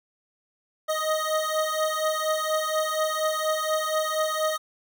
25% pulse beating tone pair, 622.3 / 626.5 Hz, D#5 / D#5, 0 / +12 cents, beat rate 4.2 Hz, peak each -23 dBFS, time 0.88-4.58 s, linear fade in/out 20 ms, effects none

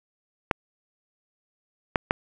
clicks, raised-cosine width 0.5 ms, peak -5 dBFS, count 3, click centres 0.512 / 1.958 / 2.109 s, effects none

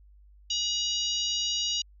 harmonic tone with a mistuned harmonic, 949 Hz, A#5, 31 cents sharp, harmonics 3 / 4 / 5 / 6 / 7, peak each -30 / -32 / -34 / -36 / -37 dBFS, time 0.5-1.82 s, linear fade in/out 5 ms, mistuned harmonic 3, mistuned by +34 cents, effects added 50 Hz sine -52 dBFS peak until 2 s

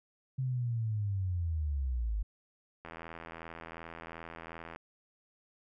sine linear sweep, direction down, 132.8 to 49 Hz, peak -30 dBFS, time 0.38-2.23 s, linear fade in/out 10 ms
click train, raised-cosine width 0.5 ms, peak -29 dBFS, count 159, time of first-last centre 2.85-4.761 s, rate 82.7 Hz
effects none

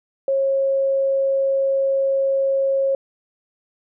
sine tone, 543 Hz, C#5, 36 cents flat, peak -16 dBFS, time 0.28-2.95 s, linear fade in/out 2 ms, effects none

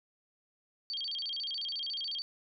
sine tone with vibrato, 3833 Hz, A#7, 47 cents sharp, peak -34 dBFS, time 0.9-2.22 s, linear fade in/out 0 ms, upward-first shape square, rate 14 Hz, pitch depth 300 cents each way, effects none

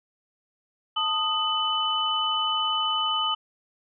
sine tone cluster, 885 / 1243 / 3004 Hz, A5 / D#6 / F#7, +10 / -2 / +26 cents, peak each -31 / -27 / -25 dBFS, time 0.96-3.35 s, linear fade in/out 10 ms, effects none

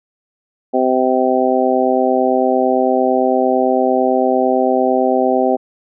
harmonic tone, 128.9 Hz, C3, 26 cents flat, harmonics 2 / 3 / 4 / 5 / 6, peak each -18 / -18 / -18 / -18 / -18 dBFS, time 0.73-5.57 s, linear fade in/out 20 ms, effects none

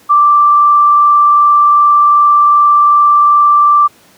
sine tone with frequency modulation, 1174 Hz, D6, 1 cent flat, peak -4 dBFS, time 0.09-3.88 s, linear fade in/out 20 ms, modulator 22.6 Hz, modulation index 0.28, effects pink hiss -45 dBFS RMS until 4.17 s + high-pass 150 Hz 12 dB/octave

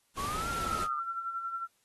pink noise, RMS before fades -39 dBFS, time 0.15-0.88 s, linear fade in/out 50 ms
sine linear two-way sweep, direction up then down, 1079 to 1389 to 1194 Hz, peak -33 dBFS, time 0.17-1 s, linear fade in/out 10 ms, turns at 0.49 s
sine tone with tremolo, 1355 Hz, E6, 47 cents sharp, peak -31 dBFS, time 0.62-1.68 s, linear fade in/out 50 ms, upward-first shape sine, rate 11 Hz, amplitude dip 55%
effects white hiss -72 dBFS RMS until 1.84 s + AAC 32 kbps

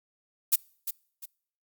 violet noise with echo, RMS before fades -20 dBFS, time 0.52-0.56 s, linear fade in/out 10 ms, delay 350 ms, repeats 2, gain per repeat -10 dB, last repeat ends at 1.26 s, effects noise-tail reverb RT60 0.6 s tail -26 dB re dry + Opus 48 kbps

